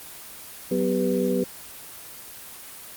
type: tone cluster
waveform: sine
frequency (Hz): 188.1 / 251.1 / 397.3 / 493.2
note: F#3 / B3 / G4 / B4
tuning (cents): +29 / +29 / +23 / -2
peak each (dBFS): -26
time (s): 0.71-1.44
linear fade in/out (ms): 5
effects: white hiss -41 dBFS RMS until 2.96 s + Opus 24 kbps